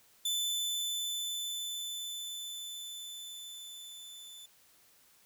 sawtooth tone with level ramp, 3513 Hz, A7, 3 cents flat, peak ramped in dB -27 to -45 dBFS, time 0.25-4.46 s, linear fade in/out 5 ms, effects white hiss -64 dBFS RMS until 5.25 s

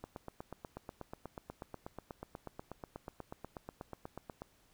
click train, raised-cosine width 1 ms, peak -29 dBFS, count 37, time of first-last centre 0.04-4.42 s, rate 8.22 Hz, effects pink hiss -69 dBFS RMS until 4.73 s

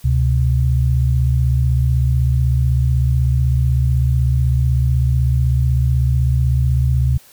sine tone pair together, 70.9 / 126.91 Hz, C#2 / B2, +40 / +48 cents, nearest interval minor seventh, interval 1008 cents, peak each -15 dBFS, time 0.04-7.18 s, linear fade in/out 10 ms, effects white hiss -47 dBFS RMS until 7.32 s

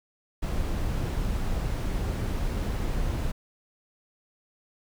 brown noise, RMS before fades -28 dBFS, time 0.42-3.32 s, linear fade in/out 10 ms, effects none

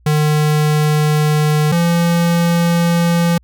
square tone pair in turn, 151.5 / 170.53 Hz, D#3 / F3, -46 / -41 cents, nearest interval major second, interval 205 cents, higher second, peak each -12 dBFS, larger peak neither, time 0.06-1.72 / 1.72-3.38 s, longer neither, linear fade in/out 5 ms, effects added 60 Hz sine -47 dBFS peak until 3.43 s

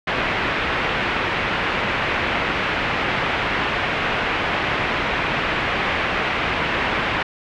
white low-pass noise, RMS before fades -22 dBFS, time 0.07-7.23 s, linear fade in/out 5 ms, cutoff 2600 Hz, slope 24 dB/octave, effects none

